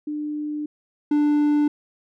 sine / triangle tone pair in turn, 299 / 295.4 Hz, D4 / D4, +31 / +10 cents, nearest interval unison, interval 21 cents, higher first, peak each -25 / -14 dBFS, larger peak second, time 0.07-0.66 / 1.11-1.68 s, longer first, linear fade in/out 5 ms, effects none

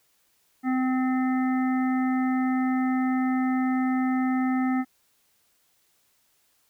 harmonic tone, 257.8 Hz, C4, 26 cents flat, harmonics 1 / 3 / 5 / 7 / 8, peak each -22 / -32 / -36 / -39 / -40 dBFS, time 0.63-4.85 s, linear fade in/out 50 ms, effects white hiss -67 dBFS RMS until 6.69 s

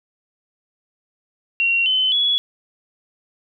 sine tone with pitch steps, 2746 / 3047 / 3381 Hz, F7 / G7 / G#7, -30 / -50 / +30 cents, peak -15 dBFS, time 1.6-2.38 s, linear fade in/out 0 ms, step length 260 ms, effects none

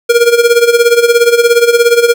square tone with tremolo, 472.4 Hz, A#4, 23 cents sharp, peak -3 dBFS, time 0.09-2.14 s, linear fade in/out 10 ms, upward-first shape sine, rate 17 Hz, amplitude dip 75%, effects none

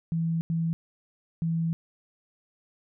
sine tone bursts at uneven times, 164.81 Hz, E3, in tune, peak -24 dBFS, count 3, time 0.12-0.41 / 0.5-0.73 / 1.42-1.73 s, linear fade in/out 0 ms, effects none

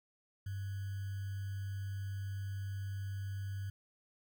sine tone with sample-and-hold, 98 Hz, G2, in tune, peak -37 dBFS, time 0.46-3.7 s, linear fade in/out 5 ms, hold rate 1575 Hz, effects none

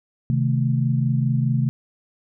sine chord, A diminished, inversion first, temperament equal, 130.81 / 155.56 / 220 Hz, C3 / Eb3 / A3, 0 / 0 / 0 cents, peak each -19 / -24 / -25 dBFS, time 0.3-1.69 s, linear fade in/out 0 ms, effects none

